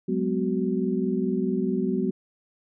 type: tone cluster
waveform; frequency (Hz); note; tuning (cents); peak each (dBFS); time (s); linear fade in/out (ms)
sine; 185.1 / 205 / 249.7 / 374.3; F#3 / G#3 / B3 / F#4; +1 / -22 / +19 / +20; -28; 0.08-2.11; 10
effects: none